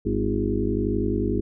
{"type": "harmonic tone with a mistuned harmonic", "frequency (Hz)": 51.3, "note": "G#1", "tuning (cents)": -21, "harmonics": [1, 2, 4, 5, 6, 7, 8], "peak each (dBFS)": [-29, -29, -29, -29, -29, -29, -29], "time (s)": [0.05, 1.41], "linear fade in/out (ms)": 10, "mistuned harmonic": 6, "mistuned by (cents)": 54, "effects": []}